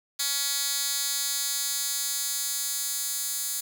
10% pulse tone with high-pass filter sweep, 280 Hz, C#4, 18 cents sharp, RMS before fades -29 dBFS, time 0.19-3.61 s, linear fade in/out 10 ms, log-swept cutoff 4500 to 7600 Hz, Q 0.91, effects none

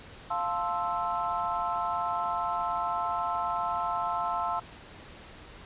sine chord, F major seventh, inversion none, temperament equal, 698.5 / 880 / 1046.5 / 1318.5 Hz, F5 / A5 / C6 / E6, 0 / 0 / 0 / 0 cents, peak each -33 dBFS, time 0.3-4.6 s, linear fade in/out 10 ms, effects pink hiss -48 dBFS RMS until 5.65 s + resampled to 8000 Hz

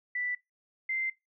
sine tone pair in turn, 1975.5 / 2082 Hz, B6 / C7, 0 / -9 cents, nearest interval minor second, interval 91 cents, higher second, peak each -30 / -29 dBFS, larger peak second, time 0.15-0.35 / 0.89-1.1 s, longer second, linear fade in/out 5 ms, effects noise-tail reverb RT60 0.2 s tail -21 dB re dry

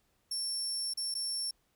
30% pulse tone with dropouts, 5440 Hz, F8, 46 cents flat, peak -29 dBFS, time 0.31-1.51 s, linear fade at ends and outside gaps 5 ms, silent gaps 0.937-0.973 / 1.142-1.15 s, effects pink hiss -74 dBFS RMS until 1.75 s

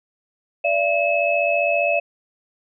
sine tone cluster, 581 / 676 / 2586 Hz, D5 / E5 / E7, -19 / +43 / -34 cents, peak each -21 / -21 / -21 dBFS, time 0.64-2 s, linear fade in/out 10 ms, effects none

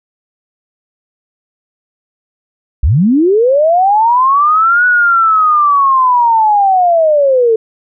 sine linear two-way sweep, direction up then down, 50.6 to 1480 to 436 Hz, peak -6 dBFS, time 2.83-7.56 s, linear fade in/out 5 ms, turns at 4.86 s, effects none

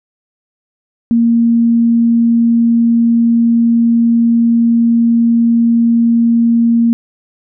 sine tone, 232.6 Hz, A#3, 4 cents flat, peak -7 dBFS, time 1.11-6.93 s, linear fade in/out 0 ms, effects none

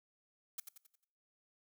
blue noise with echo, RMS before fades -41 dBFS, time 0.58-0.6 s, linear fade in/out 5 ms, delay 89 ms, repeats 5, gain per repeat -7 dB, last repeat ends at 1.045 s, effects noise-tail reverb RT60 0.8 s tail -23 dB re dry

